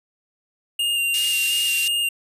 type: tone with vibrato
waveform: square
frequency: 2805 Hz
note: F7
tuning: 7 cents sharp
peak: -20 dBFS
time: 0.79-2.09 s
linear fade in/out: 5 ms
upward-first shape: square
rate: 2.8 Hz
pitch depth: 16 cents each way
type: band-pass noise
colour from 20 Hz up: white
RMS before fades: -29 dBFS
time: 1.14-1.88 s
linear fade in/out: 2 ms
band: 2200 to 13000 Hz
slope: 24 dB/octave
effects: resampled to 32000 Hz